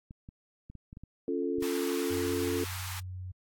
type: clicks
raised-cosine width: 5 ms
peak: -33 dBFS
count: 9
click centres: 0.109 / 0.289 / 0.7 / 0.753 / 0.929 / 0.971 / 1.036 / 1.584 / 1.624 s
type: chord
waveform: sine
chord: Db augmented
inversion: none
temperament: equal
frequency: 277.2 / 349.2 / 440 Hz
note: Db4 / F4 / A4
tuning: 0 / 0 / 0 cents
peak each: -33 dBFS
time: 1.28-2.64 s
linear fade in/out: 2 ms
type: high-pass noise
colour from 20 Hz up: pink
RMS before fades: -41 dBFS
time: 1.62-3 s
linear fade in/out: 5 ms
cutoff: 840 Hz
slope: 48 dB/octave
type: tone with pitch glide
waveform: sine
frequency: 92.5 to 91.86 Hz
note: F#2 to F#2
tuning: 0 to -12 cents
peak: -37 dBFS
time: 2.1-3.32 s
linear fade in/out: 10 ms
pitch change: -12 cents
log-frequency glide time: 2.69-3.11 s
effects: AAC 64 kbps